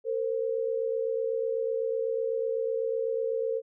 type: tone pair together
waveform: sine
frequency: 455.3 / 523.3 Hz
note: A#4 / C5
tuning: -41 / 0 cents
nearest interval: major second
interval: 241 cents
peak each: -28 / -31 dBFS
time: 0.04-3.62 s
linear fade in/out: 50 ms
effects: none